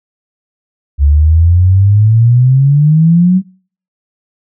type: exponential sweep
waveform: sine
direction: up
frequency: 69.3 to 189.7 Hz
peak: -4 dBFS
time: 0.98-3.42 s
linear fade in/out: 50 ms
effects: noise-tail reverb RT60 0.5 s tail -25 dB re dry